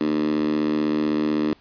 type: tone with high-pass filter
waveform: 10% pulse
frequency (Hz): 75.9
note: D#2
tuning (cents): -42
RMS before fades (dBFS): -22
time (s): 0.01-1.53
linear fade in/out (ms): 0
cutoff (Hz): 270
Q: 5.9
effects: pink hiss -55 dBFS RMS until 1.6 s + resampled to 11025 Hz